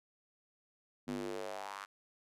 square tone with high-pass filter sweep, 49.45 Hz, G1, 16 cents sharp, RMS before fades -42 dBFS, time 1.07-1.86 s, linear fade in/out 20 ms, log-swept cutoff 220 to 1300 Hz, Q 3.1, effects low-pass 11000 Hz 12 dB/octave

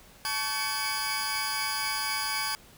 sawtooth tone cluster, 866 / 1124 / 1536 / 2244 / 4893 Hz, A5 / C#6 / G6 / C#7 / D#8, -28 / +24 / -36 / +21 / -30 cents, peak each -32 / -32 / -33 / -32 / -30 dBFS, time 0.25-2.55 s, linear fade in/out 0 ms, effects pink hiss -54 dBFS RMS until 2.77 s

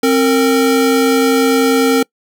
square tone pair together, 265.7 / 459.6 Hz, C4 / A#4, +27 / -25 cents, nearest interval major sixth, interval 948 cents, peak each -13 dBFS, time 0.03-2.03 s, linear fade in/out 5 ms, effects noise-tail reverb RT60 0.1 s tail -26 dB re dry

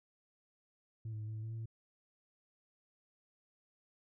sine tone with pitch steps, 111.5 / 107.9 / 107.3 / 109.5 / 108.8 / 111.5 / 113.1 / 112.4 Hz, A2 / A2 / A2 / A2 / A2 / A2 / A2 / A2, +23 / -33 / -43 / -8 / -19 / +23 / +48 / +37 cents, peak -37 dBFS, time 1.05-1.658 s, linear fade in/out 5 ms, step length 76 ms, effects tanh soft clip ceiling -38 dBFS

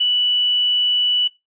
sine tone with quantisation, 2960 Hz, F#7, in tune, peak -14 dBFS, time 0-1.28 s, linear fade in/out 10 ms, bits 7, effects noise-tail reverb RT60 0.2 s tail -19 dB re dry + resampled to 8000 Hz

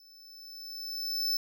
square tone with level ramp, 5274 Hz, E8, in tune, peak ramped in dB -55 to -26 dBFS, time 0-1.37 s, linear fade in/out 2 ms, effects none

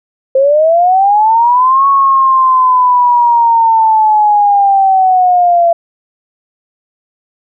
sine linear two-way sweep, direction up then down, 522 to 1108.7 to 675 Hz, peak -5 dBFS, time 0.35-5.73 s, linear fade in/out 5 ms, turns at 1.87 s, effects none

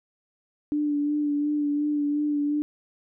sine tone with vibrato, 293.7 Hz, D4, in tune, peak -22 dBFS, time 0.72-2.62 s, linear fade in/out 0 ms, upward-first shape sine, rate 2.8 Hz, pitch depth 24 cents each way, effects none

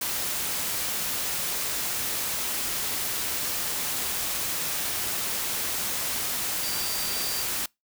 sine tone in noise, 4699 Hz, D8, in tune, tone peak -34 dBFS, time 6.63-7.43 s, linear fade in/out 5 ms, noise white, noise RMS -29 dBFS, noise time 0.01-7.66 s, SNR -8 dB, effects noise-tail reverb RT60 0.2 s tail -26 dB re dry

